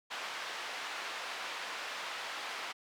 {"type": "band-pass noise", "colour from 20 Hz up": "pink", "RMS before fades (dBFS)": -41, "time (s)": [0.1, 2.73], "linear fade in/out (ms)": 20, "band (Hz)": [910, 3900], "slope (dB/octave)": 12, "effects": []}